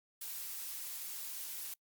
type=noise; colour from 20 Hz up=blue; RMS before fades=-43 dBFS; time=0.21-1.74 s; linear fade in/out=5 ms; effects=noise-tail reverb RT60 0.1 s tail -26 dB re dry + Opus 48 kbps